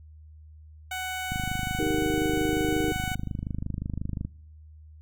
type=tone; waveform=15% pulse; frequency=745 Hz; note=F#5; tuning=12 cents sharp; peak=-24 dBFS; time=0.91-3.15 s; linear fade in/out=5 ms
type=click train; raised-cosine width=5 ms; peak=-19 dBFS; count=76; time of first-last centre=1.32-4.25 s; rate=25.6 Hz
type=chord; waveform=sine; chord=Eb major; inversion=none; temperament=equal with one note detuned; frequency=311.1 / 392 / 461.6 Hz; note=Eb4 / G4 / Bb4; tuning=0 / 0 / -17 cents; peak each=-27 / -31 / -31 dBFS; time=1.79-2.92 s; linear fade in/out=5 ms
effects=noise-tail reverb RT60 0.8 s tail -24 dB re dry + added 77 Hz sine -46 dBFS peak until 5.01 s